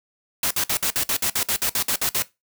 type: noise bursts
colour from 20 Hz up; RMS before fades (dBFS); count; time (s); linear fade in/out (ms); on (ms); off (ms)
white; -22; 14; 0.43-2.223; 2; 77; 55
effects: noise-tail reverb RT60 0.2 s tail -18 dB re dry